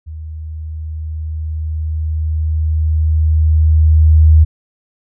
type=tone with level ramp; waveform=sine; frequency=78.3 Hz; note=D#2; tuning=11 cents sharp; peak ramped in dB=-25 to -3 dBFS; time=0.06-4.45 s; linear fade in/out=20 ms; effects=none